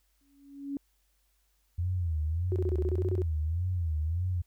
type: tone with exponential growth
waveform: sine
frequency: 280 Hz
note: C#4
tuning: 18 cents sharp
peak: -29 dBFS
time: 0.21-0.77 s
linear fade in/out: 1 ms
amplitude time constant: 120 ms
type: tone with vibrato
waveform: sine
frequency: 83.9 Hz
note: E2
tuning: 31 cents sharp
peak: -27 dBFS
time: 1.78-4.42 s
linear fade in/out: 10 ms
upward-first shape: sine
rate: 1.7 Hz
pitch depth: 160 cents each way
type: tone bursts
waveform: sine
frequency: 370 Hz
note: F#4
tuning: in tune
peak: -29 dBFS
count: 11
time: 2.52-3.219 s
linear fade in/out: 0 ms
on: 39 ms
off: 27 ms
effects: added 50 Hz sine -70 dBFS peak until 4.46 s + white hiss -74 dBFS RMS until 4.46 s